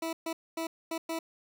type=tone bursts at uneven times; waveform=20% pulse; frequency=327.4 Hz; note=E4; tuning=12 cents flat; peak=-27 dBFS; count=5; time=0.02-0.13 / 0.26-0.33 / 0.57-0.67 / 0.91-0.98 / 1.09-1.19 s; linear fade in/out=5 ms; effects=none